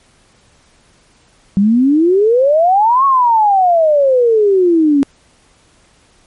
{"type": "exponential two-way sweep", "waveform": "sine", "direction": "up then down", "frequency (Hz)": [191.2, 1116, 272.7], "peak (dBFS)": -7, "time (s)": [1.57, 5.03], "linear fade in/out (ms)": 0, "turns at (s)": 3.05, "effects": ["pink hiss -51 dBFS RMS until 6.26 s", "MP3 48 kbps"]}